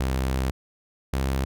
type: tone pair in turn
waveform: sawtooth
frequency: 65.41 / 66.75 Hz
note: C2 / C2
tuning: 0 / +35 cents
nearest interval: unison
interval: 35 cents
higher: second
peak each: -19 dBFS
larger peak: neither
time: 0-0.51 / 1.13-1.45 s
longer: first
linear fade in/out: 5 ms
effects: none